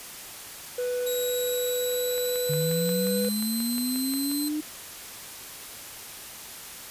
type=tone; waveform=triangle; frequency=493.9 Hz; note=B4; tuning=in tune; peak=-24 dBFS; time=0.78-3.29 s; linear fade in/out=5 ms
type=tone with pitch glide; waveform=5% pulse; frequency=3846 to 4098 Hz; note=B7 to C8; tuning=-47 to -37 cents; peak=-23 dBFS; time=1.06-4.49 s; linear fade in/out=10 ms; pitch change=+110 cents; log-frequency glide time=1.24-3.58 s
type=click train; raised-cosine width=0.3 ms; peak=-23 dBFS; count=13; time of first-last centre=2.18-4.315 s; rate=5.62 Hz
type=linear sweep; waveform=sine; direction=up; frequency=146.83 to 306.9 Hz; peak=-26 dBFS; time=2.49-4.61 s; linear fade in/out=10 ms
effects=white hiss -41 dBFS RMS until 6.9 s + resampled to 32000 Hz